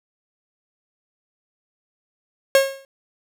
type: tone with exponential decay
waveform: 45% pulse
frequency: 543 Hz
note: C#5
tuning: 36 cents flat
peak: -9 dBFS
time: 2.55-2.85 s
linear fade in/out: 1 ms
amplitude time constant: 64 ms
effects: none